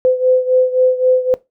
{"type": "beating tone pair", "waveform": "sine", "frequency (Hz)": [509, 512.8], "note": ["C5", "C5"], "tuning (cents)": [-48, -35], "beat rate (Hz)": 3.8, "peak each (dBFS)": [-12, -16], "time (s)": [0.05, 1.34], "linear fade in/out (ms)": 0, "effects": ["noise-tail reverb RT60 0.2 s tail -19 dB re dry"]}